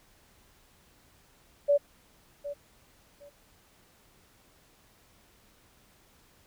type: tone with echo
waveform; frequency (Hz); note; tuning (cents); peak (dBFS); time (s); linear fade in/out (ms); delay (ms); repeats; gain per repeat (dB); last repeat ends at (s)
sine; 574; D5; -40; -19; 1.68-1.78; 20; 760; 2; -14; 3.3
effects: pink hiss -62 dBFS RMS until 6.46 s